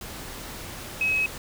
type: tone in noise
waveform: sine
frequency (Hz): 2557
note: D#7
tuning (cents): +47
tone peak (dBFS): -21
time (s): 1.01-1.26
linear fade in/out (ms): 2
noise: pink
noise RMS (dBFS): -38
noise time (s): 0.01-1.38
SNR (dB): +14
effects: none